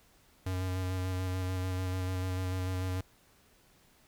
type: tone with vibrato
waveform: square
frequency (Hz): 92.5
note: F#2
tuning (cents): 0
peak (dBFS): -32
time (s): 0.46-3.01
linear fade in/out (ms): 5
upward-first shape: square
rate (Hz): 6.8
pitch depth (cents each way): 15
effects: pink hiss -64 dBFS RMS until 4.07 s